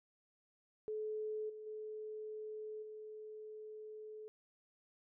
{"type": "tone with level steps", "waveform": "sine", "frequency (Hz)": 430.2, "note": "A4", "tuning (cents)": -39, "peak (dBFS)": [-38, -47, -43, -47], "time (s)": [0.88, 4.28], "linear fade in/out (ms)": 0, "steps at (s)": [1.49, 1.66, 2.82], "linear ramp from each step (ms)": 10, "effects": []}